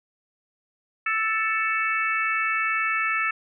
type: harmonic tone with a mistuned harmonic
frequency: 440 Hz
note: A4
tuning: in tune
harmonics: 3 / 4 / 5 / 6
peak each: -26 / -27 / -28 / -29 dBFS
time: 1.06-3.31 s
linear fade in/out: 5 ms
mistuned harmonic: 5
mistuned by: +23 cents
effects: none